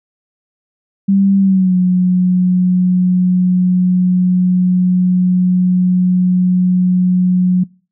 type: tone with pitch glide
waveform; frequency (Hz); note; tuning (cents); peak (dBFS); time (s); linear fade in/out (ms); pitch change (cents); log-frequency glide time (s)
sine; 196 to 181.82; G3 to F#3; 0 to -30; -8; 1.08-7.64; 10; -130; 1.38-1.76
effects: noise-tail reverb RT60 0.4 s tail -25 dB re dry